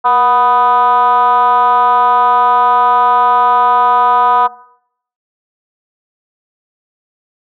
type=tone with frequency modulation; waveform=sine; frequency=987.8 Hz; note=B5; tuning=in tune; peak=-6 dBFS; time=0.04-4.48 s; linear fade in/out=20 ms; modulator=255 Hz; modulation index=1.1; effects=noise-tail reverb RT60 0.7 s tail -20 dB re dry + tanh soft clip ceiling -3 dBFS